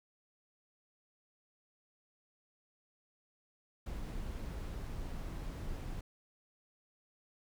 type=noise; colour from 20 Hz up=brown; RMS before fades=-41 dBFS; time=3.86-6.01 s; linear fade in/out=5 ms; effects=none